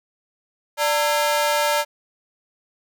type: ring-modulated tone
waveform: sawtooth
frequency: 747 Hz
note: F#5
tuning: 16 cents sharp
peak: -11 dBFS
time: 0.77-1.85 s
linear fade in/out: 50 ms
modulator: 160 Hz
effects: none